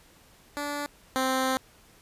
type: tone pair in turn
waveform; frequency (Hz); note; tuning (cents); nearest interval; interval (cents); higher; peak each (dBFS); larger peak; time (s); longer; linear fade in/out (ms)
10% pulse; 290 / 261.4; D4 / C4; -22 / -1; major second; 179; first; -22 / -16; second; 0.57-0.86 / 1.16-1.57; second; 0
effects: pink hiss -57 dBFS RMS until 2.01 s + resampled to 32000 Hz